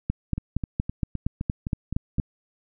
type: two click trains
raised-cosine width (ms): 5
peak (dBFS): -11 / -16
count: 10 / 8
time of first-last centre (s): 0.1-2.198 / 0.38-2.184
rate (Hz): 4.29 / 3.88
effects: none